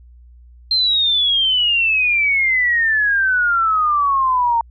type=exponential sweep; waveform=sine; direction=down; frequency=4174 to 914 Hz; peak=-13 dBFS; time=0.71-4.61 s; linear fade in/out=2 ms; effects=added 60 Hz sine -41 dBFS peak until 4.7 s